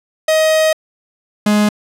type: tone pair in turn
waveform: 45% pulse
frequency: 630 / 209.3 Hz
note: D#5 / G#3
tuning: +21 / +14 cents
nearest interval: octave + perfect fifth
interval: 1907 cents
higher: first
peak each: -10 / -10 dBFS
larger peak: neither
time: 0.28-0.73 / 1.46-1.69 s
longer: first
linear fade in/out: 5 ms
effects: low-pass 12000 Hz 12 dB/octave